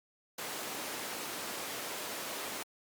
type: high-pass noise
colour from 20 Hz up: pink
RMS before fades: -40 dBFS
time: 0.38-2.63 s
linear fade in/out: 5 ms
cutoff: 330 Hz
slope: 12 dB/octave
effects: Opus 48 kbps